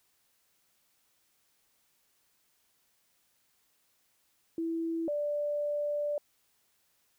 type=tone pair in turn; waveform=sine; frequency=329.6 / 587.3 Hz; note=E4 / D5; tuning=0 / 0 cents; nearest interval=minor seventh; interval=1000 cents; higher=second; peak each=-30 / -29 dBFS; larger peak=second; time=4.58-5.08 / 5.08-6.18 s; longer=second; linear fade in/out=2 ms; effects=white hiss -72 dBFS RMS until 7.18 s